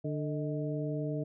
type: harmonic tone with a mistuned harmonic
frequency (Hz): 148.3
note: D3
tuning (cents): +17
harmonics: 1 / 2 / 3 / 4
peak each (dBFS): -34 / -37 / -39 / -40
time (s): 0.04-1.24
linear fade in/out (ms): 10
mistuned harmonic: 4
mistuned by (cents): +91
effects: none